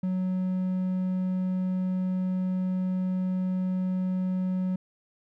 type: tone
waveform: triangle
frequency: 185 Hz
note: F#3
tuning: in tune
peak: -23 dBFS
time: 0.03-4.76 s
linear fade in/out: 5 ms
effects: none